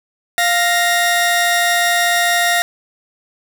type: tone pair together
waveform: sawtooth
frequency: 698.5 / 1864.8 Hz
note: F5 / A#6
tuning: 0 / 0 cents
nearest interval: octave + perfect fourth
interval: 1700 cents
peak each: -12 dBFS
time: 0.38-2.62 s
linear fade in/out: 0 ms
effects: none